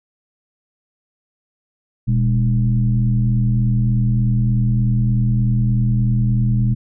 sine tone with frequency modulation, 120 Hz, B2, 49 cents flat, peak -13 dBFS, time 2.07-6.75 s, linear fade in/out 20 ms, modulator 83.3 Hz, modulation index 0.81, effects none

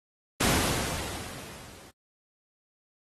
pink noise with level ramp, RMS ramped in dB -23 to -52 dBFS, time 0.4-1.91 s, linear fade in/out 10 ms, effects high-pass 60 Hz 12 dB/octave + AAC 32 kbps

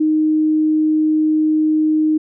sine tone, 310 Hz, D#4, 6 cents flat, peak -12 dBFS, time 0-2.18 s, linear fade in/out 10 ms, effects none

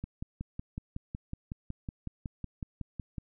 click train, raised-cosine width 5 ms, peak -24 dBFS, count 18, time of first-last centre 0.04-3.182 s, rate 5.41 Hz, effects none

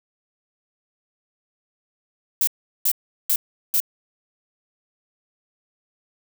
violet noise bursts, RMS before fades -19 dBFS, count 4, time 2.41-3.802 s, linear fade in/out 2 ms, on 63 ms, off 380 ms, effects none

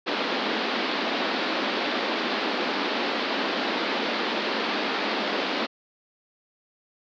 pink band-pass noise, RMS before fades -27 dBFS, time 0.06-5.67 s, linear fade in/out 20 ms, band 220 to 4600 Hz, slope 48 dB/octave, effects none

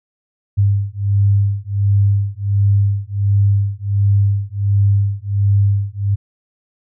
sine beating tone pair, 99.7 / 101.1 Hz, G2 / G#2, +30 / -46 cents, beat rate 1.4 Hz, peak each -15 dBFS, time 0.57-6.16 s, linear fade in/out 20 ms, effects none

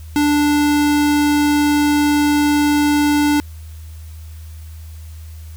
square tone, 293.7 Hz, D4, in tune, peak -13 dBFS, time 0.16-3.4 s, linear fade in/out 0 ms, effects added 79 Hz sine -31 dBFS peak until 5.56 s + white hiss -48 dBFS RMS until 5.56 s

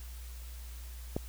click, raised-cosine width 2 ms, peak -18 dBFS, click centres 1.165 s, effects added 60 Hz sine -42 dBFS peak until 1.28 s + white hiss -54 dBFS RMS until 1.28 s

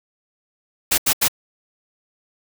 white noise bursts, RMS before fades -17 dBFS, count 3, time 0.91-1.283 s, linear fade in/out 10 ms, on 71 ms, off 80 ms, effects none

